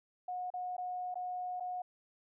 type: tone with dropouts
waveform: sine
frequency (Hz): 726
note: F#5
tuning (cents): -33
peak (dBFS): -36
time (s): 0.28-1.82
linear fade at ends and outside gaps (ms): 5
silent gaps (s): 0.503-0.538 / 0.767-0.78 / 1.143-1.155 / 1.599-1.605
effects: none